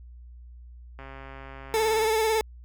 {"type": "click train", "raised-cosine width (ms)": 0.5, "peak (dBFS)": -28, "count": 146, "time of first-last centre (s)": [0.99, 2.064], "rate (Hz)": 135}
{"type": "tone with vibrato", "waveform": "30% pulse", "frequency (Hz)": 440, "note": "A4", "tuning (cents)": 0, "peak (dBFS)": -19, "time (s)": [1.74, 2.41], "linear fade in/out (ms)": 0, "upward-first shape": "sine", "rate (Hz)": 18, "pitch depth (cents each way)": 40}
{"effects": ["added 60 Hz sine -43 dBFS peak until 2.64 s"]}